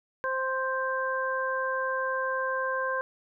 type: harmonic tone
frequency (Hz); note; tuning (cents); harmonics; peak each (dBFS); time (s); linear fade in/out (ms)
524; C5; +2; 1 / 2 / 3; -31 / -31 / -31; 0.24-3.01; 0
effects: none